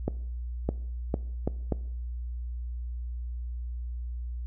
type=accelerating click train; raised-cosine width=2 ms; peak=-13 dBFS; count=5; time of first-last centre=0.08-1.723 s; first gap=610 ms; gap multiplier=0.74; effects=noise-tail reverb RT60 0.7 s tail -20 dB re dry + added 60 Hz sine -32 dBFS peak until 4.46 s